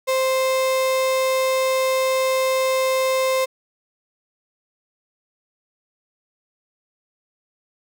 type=tone; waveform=35% pulse; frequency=523.3 Hz; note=C5; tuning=in tune; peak=-16 dBFS; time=0.07-3.46 s; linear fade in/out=20 ms; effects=none